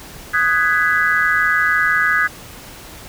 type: chord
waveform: sine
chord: G# minor seventh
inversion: second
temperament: just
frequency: 1245.9 / 1495.1 / 1661.2 / 1993.5 Hz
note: D#6 / F#6 / G#6 / B6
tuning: +2 / +18 / 0 / +16 cents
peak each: -20 / -19 / -16 / -22 dBFS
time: 0.33-2.28 s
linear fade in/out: 20 ms
effects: pink hiss -37 dBFS RMS until 3.08 s